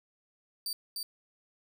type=tone with echo; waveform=sawtooth; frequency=4639 Hz; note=D8; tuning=22 cents flat; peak=-30 dBFS; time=0.66-0.73 s; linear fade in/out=2 ms; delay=300 ms; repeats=1; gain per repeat=-2 dB; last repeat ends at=1.03 s; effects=none